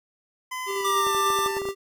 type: tone with pitch glide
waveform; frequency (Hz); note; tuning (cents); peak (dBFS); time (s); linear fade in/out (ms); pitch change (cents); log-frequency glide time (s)
25% pulse; 1018 to 891.4; C6 to A5; -48 to +22; -26; 0.51-1.59; 10; -230; 0.74-1.13
type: tone with tremolo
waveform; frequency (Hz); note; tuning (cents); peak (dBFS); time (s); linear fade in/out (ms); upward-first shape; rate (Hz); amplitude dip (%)
square; 393.5; G4; +7; -27; 0.66-1.75; 50; square; 10; 30
type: tone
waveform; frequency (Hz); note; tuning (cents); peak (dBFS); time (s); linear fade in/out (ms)
square; 1184; D6; +14; -23; 0.84-1.48; 10
type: clicks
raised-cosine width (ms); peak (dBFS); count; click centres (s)
1; -22; 9; 1.068 / 1.148 / 1.303 / 1.389 / 1.461 / 1.568 / 1.618 / 1.654 / 1.688
effects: none